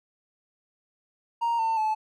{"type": "tone with pitch steps", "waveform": "triangle", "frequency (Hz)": [933, 899.7, 867.5], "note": ["A#5", "A5", "A5"], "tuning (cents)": [1, 38, -25], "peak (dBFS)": -20, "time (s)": [1.41, 1.95], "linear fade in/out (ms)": 20, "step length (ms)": 180, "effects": ["tanh soft clip ceiling -17 dBFS"]}